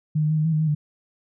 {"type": "tone with pitch steps", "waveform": "sine", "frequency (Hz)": [153.7, 152.4, 156.3, 153.7, 162.2, 154, 157.6, 149.1], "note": ["D#3", "D#3", "D#3", "D#3", "E3", "D#3", "D#3", "D3"], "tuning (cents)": [-21, -36, 8, -21, -28, -17, 23, 27], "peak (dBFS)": -18, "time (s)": [0.15, 0.75], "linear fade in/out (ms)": 10, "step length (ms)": 75, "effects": []}